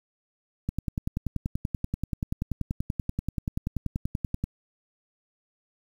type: click train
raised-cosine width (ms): 5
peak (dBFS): -15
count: 40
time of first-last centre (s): 0.69-4.44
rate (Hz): 10.4
effects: 8-bit

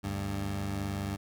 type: tone pair together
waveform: 20% pulse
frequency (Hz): 73.8 / 99.23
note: D2 / G2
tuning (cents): +9 / +22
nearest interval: perfect fourth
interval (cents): 513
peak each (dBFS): -34 / -28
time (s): 0.03-1.17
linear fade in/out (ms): 20
effects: none

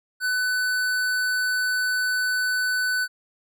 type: tone with hard clipping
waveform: sine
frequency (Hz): 1500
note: F#6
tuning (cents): +23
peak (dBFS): -23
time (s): 0.2-3.08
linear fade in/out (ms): 50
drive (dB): 16
effects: none

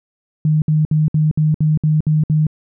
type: tone bursts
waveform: sine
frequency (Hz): 154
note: D#3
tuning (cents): -17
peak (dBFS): -11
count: 9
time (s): 0.45-2.468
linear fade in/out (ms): 2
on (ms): 170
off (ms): 61
effects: none

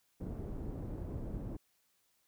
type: low-pass noise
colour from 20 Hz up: pink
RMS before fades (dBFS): -41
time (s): 0.2-1.57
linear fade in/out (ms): 10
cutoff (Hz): 370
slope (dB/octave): 12
effects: white hiss -75 dBFS RMS until 2.27 s

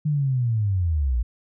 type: linear sweep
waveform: sine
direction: down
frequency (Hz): 154 to 54.4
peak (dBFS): -19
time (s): 0.05-1.23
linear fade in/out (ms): 10
effects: none

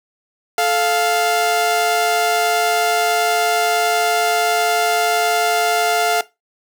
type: tone pair together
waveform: sawtooth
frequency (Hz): 435.4 / 698.5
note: A4 / F5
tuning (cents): -18 / 0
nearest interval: minor sixth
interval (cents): 818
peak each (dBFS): -17 / -12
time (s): 0.58-6.21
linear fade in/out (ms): 2
effects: noise-tail reverb RT60 0.2 s tail -17 dB re dry

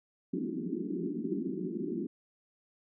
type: band-pass noise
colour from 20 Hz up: white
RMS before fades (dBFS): -35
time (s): 0.33-2.07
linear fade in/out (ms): 10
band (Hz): 170 to 390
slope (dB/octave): 96
effects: none

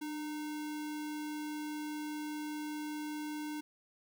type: tone with sample-and-hold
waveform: sine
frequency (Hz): 300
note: D4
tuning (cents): +37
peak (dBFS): -37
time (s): 0.01-3.61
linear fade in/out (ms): 10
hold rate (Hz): 1225
effects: none

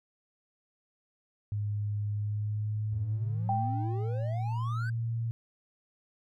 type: tone with pitch glide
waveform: sine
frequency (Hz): 103.83 to 115.21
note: G#2 to A#2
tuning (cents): 0 to -20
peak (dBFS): -29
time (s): 1.52-5.31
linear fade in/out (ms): 0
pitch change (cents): +180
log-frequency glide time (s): 2.12-4.6
type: exponential sweep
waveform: triangle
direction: up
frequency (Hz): 79.1 to 1583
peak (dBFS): -36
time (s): 2.92-4.9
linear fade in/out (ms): 5
type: tone with exponential decay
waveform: sine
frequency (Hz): 784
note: G5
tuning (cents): 0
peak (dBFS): -26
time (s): 3.49-4.69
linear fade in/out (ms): 2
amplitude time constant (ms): 260
effects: none

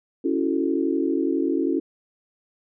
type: chord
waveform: sine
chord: F# minor seventh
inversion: second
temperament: equal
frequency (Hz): 277.2 / 329.6 / 370 / 440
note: C#4 / E4 / F#4 / A4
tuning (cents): 0 / 0 / 0 / 0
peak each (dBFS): -24 / -24 / -27 / -30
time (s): 0.24-1.8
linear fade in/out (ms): 10
effects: none

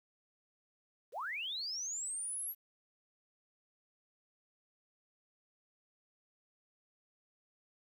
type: linear sweep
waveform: sine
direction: up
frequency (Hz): 375.6 to 11820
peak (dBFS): -37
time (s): 1.12-2.55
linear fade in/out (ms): 50
effects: 11-bit

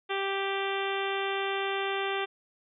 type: harmonic tone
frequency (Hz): 392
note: G4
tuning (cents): 0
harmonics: 1 / 2 / 3 / 4 / 5 / 6 / 7 / 8 / 9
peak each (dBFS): -32 / -35 / -37 / -38 / -39 / -40 / -40 / -41 / -42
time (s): 0.09-2.26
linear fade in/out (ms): 20
effects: none

